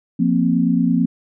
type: chord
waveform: sine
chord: F suspended fourth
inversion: none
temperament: just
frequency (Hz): 174.61 / 232.8 / 261.9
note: F3 / Bb3 / C4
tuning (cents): 0 / -2 / +2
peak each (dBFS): -18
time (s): 0.19-1.06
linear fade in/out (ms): 10
effects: none